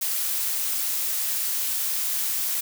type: noise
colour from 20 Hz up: blue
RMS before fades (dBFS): -26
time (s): 0.01-2.61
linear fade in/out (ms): 10
effects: none